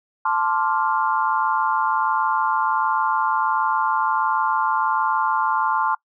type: chord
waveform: sine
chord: D minor seventh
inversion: second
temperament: equal with one note detuned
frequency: 880 / 1046.5 / 1167.9 / 1396.9 Hz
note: A5 / C6 / D6 / F6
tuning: 0 / 0 / -10 / 0 cents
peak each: -22 / -22 / -26 / -26 dBFS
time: 0.25-5.95 s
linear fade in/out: 5 ms
effects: noise-tail reverb RT60 0.1 s tail -24 dB re dry